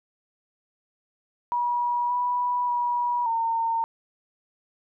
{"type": "tone with pitch steps", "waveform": "sine", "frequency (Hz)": [965, 980, 967, 913], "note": ["B5", "B5", "B5", "A#5"], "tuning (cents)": [-40, -14, -37, -36], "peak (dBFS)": -22, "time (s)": [1.52, 3.84], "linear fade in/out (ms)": 0, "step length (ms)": 580, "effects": []}